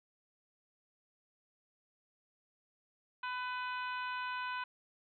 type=harmonic tone; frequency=500 Hz; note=B4; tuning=21 cents sharp; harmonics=2 / 3 / 4 / 5 / 6 / 7 / 8; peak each=-39 / -41 / -53 / -46 / -51 / -57 / -56 dBFS; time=3.23-4.64 s; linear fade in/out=5 ms; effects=none